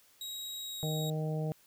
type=tone with pitch glide; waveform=sawtooth; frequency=3818 to 3792 Hz; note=A#7 to A#7; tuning=+41 to +29 cents; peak=-36 dBFS; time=0.21-1.1 s; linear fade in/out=2 ms; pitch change=-12 cents; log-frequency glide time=0.58-0.84 s
type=harmonic tone; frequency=155.56 Hz; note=D#3; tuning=in tune; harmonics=1 / 2 / 3 / 4 / 5; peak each=-32 / -45 / -40 / -42 / -47 dBFS; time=0.83-1.52 s; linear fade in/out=0 ms
effects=white hiss -64 dBFS RMS until 1.66 s